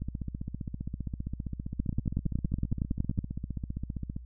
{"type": "two click trains", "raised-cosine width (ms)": 5, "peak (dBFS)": [-22, -16], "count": [64, 16], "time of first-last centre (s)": [[0.02, 4.165], [1.8, 3.189]], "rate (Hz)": [15.2, 10.8], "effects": ["added 60 Hz sine -43 dBFS peak until 4.25 s"]}